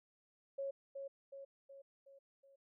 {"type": "tone with echo", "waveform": "sine", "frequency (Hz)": 550, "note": "C#5", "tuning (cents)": -14, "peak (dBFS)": -38, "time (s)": [0.58, 0.71], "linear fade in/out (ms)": 10, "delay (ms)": 370, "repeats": 5, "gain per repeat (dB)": -5, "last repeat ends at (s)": 2.56, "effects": []}